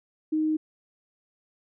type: tone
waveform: sine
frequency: 311.1 Hz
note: D#4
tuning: in tune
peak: -22 dBFS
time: 0.32-0.57 s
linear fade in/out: 10 ms
effects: none